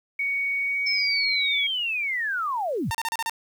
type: tone with pitch glide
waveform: sine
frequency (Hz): 2236 to 2258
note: C#7 to C#7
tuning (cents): +14 to +31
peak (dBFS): -23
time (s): 0.19-1.67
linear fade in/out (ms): 5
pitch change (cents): +17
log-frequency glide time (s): 0.6-0.96
type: linear sweep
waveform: sine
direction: down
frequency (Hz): 5320 to 66.8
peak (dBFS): -24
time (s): 0.86-2.91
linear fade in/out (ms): 10
type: tone bursts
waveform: sawtooth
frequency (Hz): 910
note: A#5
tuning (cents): -42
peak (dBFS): -21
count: 6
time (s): 2.91-3.296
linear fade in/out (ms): 0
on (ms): 36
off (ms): 34
effects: 9-bit